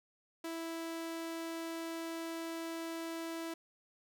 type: tone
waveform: sawtooth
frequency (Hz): 329.6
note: E4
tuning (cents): 0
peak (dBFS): -35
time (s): 0.44-3.54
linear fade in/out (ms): 5
effects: none